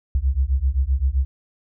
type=beating tone pair; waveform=sine; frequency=63 / 70.7 Hz; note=B1 / C#2; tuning=+35 / +35 cents; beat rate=7.7 Hz; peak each=-20 dBFS; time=0.15-1.25 s; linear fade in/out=0 ms; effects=none